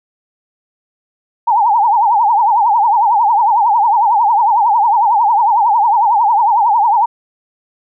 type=tone with vibrato; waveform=sine; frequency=880 Hz; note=A5; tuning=in tune; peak=-8 dBFS; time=1.47-7.06 s; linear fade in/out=10 ms; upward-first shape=triangle; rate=11 Hz; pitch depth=200 cents each way; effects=none